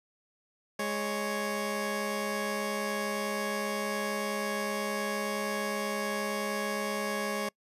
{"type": "tone pair together", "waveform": "15% pulse", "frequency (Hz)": [207.7, 554.5], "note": ["G#3", "C#5"], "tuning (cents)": [0, 0], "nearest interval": "octave + perfect fourth", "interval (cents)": 1700, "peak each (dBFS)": -27, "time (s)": [0.79, 7.49], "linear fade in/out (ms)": 5, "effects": ["noise-tail reverb RT60 0.1 s tail -26 dB re dry", "resampled to 32000 Hz"]}